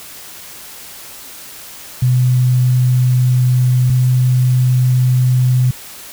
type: tone pair in turn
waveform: sine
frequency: 126 / 126.72 Hz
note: B2 / B2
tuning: +35 / +45 cents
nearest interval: unison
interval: 10 cents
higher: second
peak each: -9 dBFS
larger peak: neither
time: 2.02-3.9 / 3.9-5.71 s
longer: first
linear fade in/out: 5 ms
effects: white hiss -34 dBFS RMS until 6.12 s